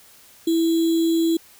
sine tone with sample-and-hold, 329.6 Hz, E4, in tune, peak -16 dBFS, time 0.47-1.37 s, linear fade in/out 5 ms, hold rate 3675 Hz, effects white hiss -50 dBFS RMS until 1.59 s

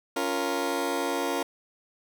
20% pulse chord, Bb minor, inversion first, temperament just, 279.7 / 349.6 / 466.2 Hz, Db4 / F4 / Bb4, +16 / +2 / 0 cents, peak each -26 dBFS, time 0.16-1.43 s, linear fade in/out 5 ms, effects none

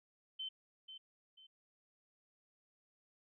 sine tone with echo, 3079 Hz, G7, 32 cents flat, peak -40 dBFS, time 0.39-0.49 s, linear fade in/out 10 ms, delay 490 ms, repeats 2, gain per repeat -9 dB, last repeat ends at 1.47 s, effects none

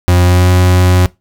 40% pulse tone with pitch glide, 89 to 90.66 Hz, F2 to F#2, +33 to -35 cents, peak -5 dBFS, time 0.08-1.06 s, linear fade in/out 0 ms, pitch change +32 cents, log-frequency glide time 0.23-0.51 s, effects noise-tail reverb RT60 0.2 s tail -20 dB re dry

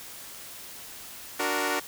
10% pulse chord, D augmented, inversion none, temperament equal, 293.7 / 370 / 466.2 Hz, D4 / F#4 / A#4, 0 / 0 / 0 cents, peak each -22 dBFS, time 1.39-1.8 s, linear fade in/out 10 ms, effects white hiss -43 dBFS RMS until 1.87 s

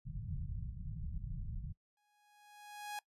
pink low-pass noise, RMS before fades -42 dBFS, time 0.05-1.73 s, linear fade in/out 20 ms, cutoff 170 Hz, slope 48 dB/octave
sawtooth tone with exponential growth, 830.6 Hz, G#5, in tune, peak -35 dBFS, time 1.97-2.99 s, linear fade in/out 2 ms, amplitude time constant 220 ms
effects noise-tail reverb RT60 0.1 s tail -21 dB re dry + resampled to 32000 Hz

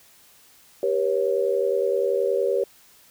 sine tone cluster, 391.6 / 480.4 / 551 Hz, G4 / B4 / C#5, -2 / -48 / -11 cents, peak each -24 dBFS, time 0.83-2.64 s, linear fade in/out 2 ms, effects white hiss -54 dBFS RMS until 3.1 s

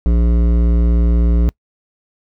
triangle tone with hard clipping, 58.27 Hz, A#1, in tune, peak -12 dBFS, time 0.06-1.49 s, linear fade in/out 0 ms, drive 17 dB, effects noise-tail reverb RT60 0.1 s tail -25 dB re dry

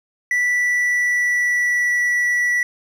triangle tone with pitch glide, 1966 to 1951.3 Hz, B6 to B6, -8 to -21 cents, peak -14 dBFS, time 0.31-2.63 s, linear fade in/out 2 ms, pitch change -13 cents, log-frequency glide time 0.48-2.01 s, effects none

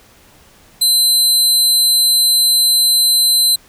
25% pulse tone, 4050 Hz, B7, 43 cents sharp, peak -5 dBFS, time 0.81-3.56 s, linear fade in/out 10 ms, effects pink hiss -47 dBFS RMS until 3.68 s

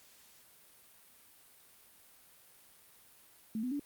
sine tone with pitch steps, 220 / 251.3 / 287 Hz, A3 / B3 / D4, 0 / +30 / -40 cents, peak -33 dBFS, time 3.55-3.796 s, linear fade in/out 2 ms, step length 82 ms, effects white hiss -61 dBFS RMS until 3.85 s + Opus 48 kbps

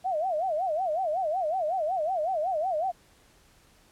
sine tone with vibrato, 682 Hz, F5, 41 cents flat, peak -25 dBFS, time 0.04-2.92 s, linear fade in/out 20 ms, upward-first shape sine, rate 5.4 Hz, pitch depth 220 cents each way, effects pink hiss -60 dBFS RMS until 3.91 s + low-pass 12000 Hz 12 dB/octave

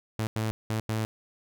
sawtooth tone bursts at uneven times, 110 Hz, A2, in tune, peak -23 dBFS, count 4, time 0.19-0.27 / 0.36-0.51 / 0.7-0.8 / 0.89-1.05 s, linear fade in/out 0 ms, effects none

